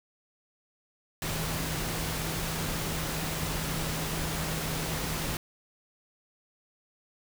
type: tone in noise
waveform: sine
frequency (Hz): 159.1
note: D#3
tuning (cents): +39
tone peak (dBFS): -36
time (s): 1.22-5.37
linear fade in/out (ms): 2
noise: pink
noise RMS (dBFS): -33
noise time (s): 1.22-5.37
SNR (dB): -6
effects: none